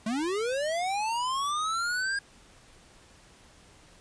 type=linear sweep; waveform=square; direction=up; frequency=207.2 to 1631 Hz; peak=-28 dBFS; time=0.06-2.19 s; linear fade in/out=5 ms; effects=pink hiss -56 dBFS RMS until 4 s + resampled to 22050 Hz